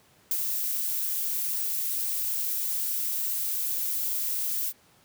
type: noise with ADSR envelope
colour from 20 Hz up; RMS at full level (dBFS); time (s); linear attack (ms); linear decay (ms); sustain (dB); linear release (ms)
violet; -25; 0.31-4.73; 3; 43; -4; 47
effects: pink hiss -60 dBFS RMS until 5.04 s + high-pass 100 Hz 12 dB/octave